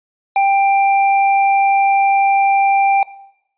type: tone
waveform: square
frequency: 789 Hz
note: G5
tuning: 11 cents sharp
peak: -11 dBFS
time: 0.36-3.03 s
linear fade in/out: 2 ms
effects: noise-tail reverb RT60 0.8 s tail -18 dB re dry + resampled to 8000 Hz